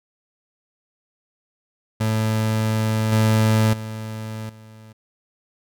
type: tone with level steps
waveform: 30% pulse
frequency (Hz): 109.7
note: A2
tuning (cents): -5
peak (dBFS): -16 / -12 / -26 / -39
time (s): 2-4.93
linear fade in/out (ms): 10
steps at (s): 3.12 / 3.73 / 4.49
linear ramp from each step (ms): 5
effects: none